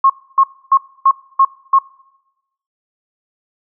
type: tone bursts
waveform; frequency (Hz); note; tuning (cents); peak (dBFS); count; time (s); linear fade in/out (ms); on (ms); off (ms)
sine; 1082; C#6; -42; -6; 6; 0.04-1.788; 5; 58; 280
effects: noise-tail reverb RT60 0.9 s tail -21 dB re dry